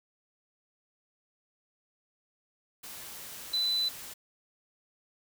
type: tone in noise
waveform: sine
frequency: 4000 Hz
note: B7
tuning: 21 cents sharp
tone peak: -26 dBFS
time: 3.53-3.89 s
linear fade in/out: 10 ms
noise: white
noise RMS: -44 dBFS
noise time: 2.83-4.14 s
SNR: +15 dB
effects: none